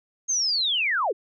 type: linear sweep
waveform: sine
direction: down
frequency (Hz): 6510 to 313.3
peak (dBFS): -21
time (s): 0.28-1.13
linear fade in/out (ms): 20
effects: none